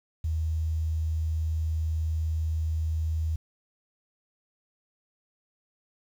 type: tone with quantisation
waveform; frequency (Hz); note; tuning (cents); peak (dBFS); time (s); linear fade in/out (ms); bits
sine; 79.7; D#2; +42; -25; 0.24-3.36; 5; 9
effects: none